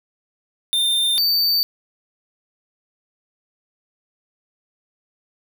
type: tone pair in turn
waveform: square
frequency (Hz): 3608 / 4585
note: A7 / D8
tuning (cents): +43 / -42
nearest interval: major third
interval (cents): 415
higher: second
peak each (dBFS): -17 / -16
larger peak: second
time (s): 0.73-1.18 / 1.18-1.63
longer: neither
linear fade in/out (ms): 0
effects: 8-bit